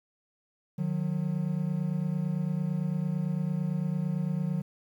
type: tone pair together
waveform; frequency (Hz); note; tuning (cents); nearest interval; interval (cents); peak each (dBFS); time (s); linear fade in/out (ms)
triangle; 152.79 / 181.7; D#3 / F#3; -31 / -31; minor third; 300; -28; 0.78-4.62; 10
effects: 10-bit